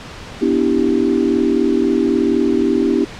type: chord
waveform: sine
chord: E minor seventh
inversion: second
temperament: equal with one note detuned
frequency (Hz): 246.9 / 290.8 / 329.6 / 392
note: B3 / D4 / E4 / G4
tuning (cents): 0 / -17 / 0 / 0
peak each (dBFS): -18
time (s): 0.41-3.05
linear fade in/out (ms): 10
effects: pink hiss -33 dBFS RMS until 3.19 s + low-pass 5000 Hz 12 dB/octave